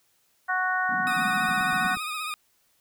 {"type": "harmonic tone", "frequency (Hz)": 370, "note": "F#4", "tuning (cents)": 0, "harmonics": [2, 3, 4, 5], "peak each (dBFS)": [-29, -30, -26, -31], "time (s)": [0.48, 1.96], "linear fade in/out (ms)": 20}
{"type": "band-pass noise", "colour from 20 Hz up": "white", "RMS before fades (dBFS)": -36, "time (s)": [0.89, 1.96], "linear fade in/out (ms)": 0, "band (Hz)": [160, 250], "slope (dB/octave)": 48}
{"type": "tone with vibrato", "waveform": "20% pulse", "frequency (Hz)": 1244.5, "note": "D#6", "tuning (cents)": 0, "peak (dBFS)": -25, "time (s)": [1.07, 2.34], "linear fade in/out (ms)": 0, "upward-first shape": "sine", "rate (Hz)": 15, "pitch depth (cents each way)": 45}
{"type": "click train", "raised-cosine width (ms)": 3, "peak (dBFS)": -30, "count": 5, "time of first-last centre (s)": [1.49, 1.97], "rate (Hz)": 8.33}
{"effects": ["white hiss -67 dBFS RMS until 2.8 s"]}